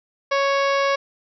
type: harmonic tone with a mistuned harmonic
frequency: 554.4 Hz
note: C#5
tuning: in tune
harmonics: 1 / 2 / 3 / 4 / 5 / 6 / 7 / 8 / 9 / 10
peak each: -20 / -22 / -28 / -28 / -34 / -37 / -37 / -40 / -37 / -38 dBFS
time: 0.31-0.96 s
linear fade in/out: 10 ms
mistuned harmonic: 10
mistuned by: +20 cents
effects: none